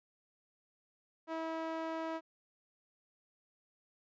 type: tone with band-pass filter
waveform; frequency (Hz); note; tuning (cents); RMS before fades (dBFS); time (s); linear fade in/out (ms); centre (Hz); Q
sawtooth; 323.9; E4; -30; -39; 1.27-2.21; 50; 820; 0.95
effects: resampled to 16000 Hz